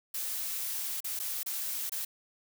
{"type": "noise with dropouts", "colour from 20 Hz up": "blue", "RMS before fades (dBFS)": -35, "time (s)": [0.14, 2.05], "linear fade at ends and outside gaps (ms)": 5, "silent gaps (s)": [[1.005, 1.043], [1.192, 1.198], [1.432, 1.461], [1.896, 1.919]], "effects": []}